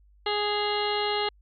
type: harmonic tone with a mistuned harmonic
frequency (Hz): 415.3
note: G#4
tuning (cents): 0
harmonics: 1 / 2 / 3 / 4 / 5 / 7 / 8 / 9 / 10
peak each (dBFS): -29 / -30 / -35 / -39 / -35 / -34 / -37 / -40 / -35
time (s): 0.26-1.29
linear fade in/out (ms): 5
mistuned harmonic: 7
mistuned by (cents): -29
effects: added 50 Hz sine -55 dBFS peak until 1.41 s